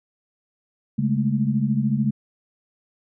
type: tone cluster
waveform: sine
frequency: 137.9 / 207.3 / 220.9 Hz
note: C#3 / G#3 / A3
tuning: -9 / -3 / +7 cents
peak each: -23 dBFS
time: 0.98-2.11 s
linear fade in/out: 10 ms
effects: none